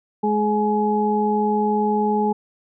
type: harmonic tone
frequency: 210.7 Hz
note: G#3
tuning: 25 cents sharp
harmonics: 1 / 2 / 4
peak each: -21 / -22 / -21 dBFS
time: 0.23-2.33 s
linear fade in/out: 10 ms
effects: none